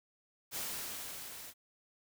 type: noise with level ramp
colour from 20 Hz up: white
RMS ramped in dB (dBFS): -38 to -49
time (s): 0.51-1.54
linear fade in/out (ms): 50
effects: none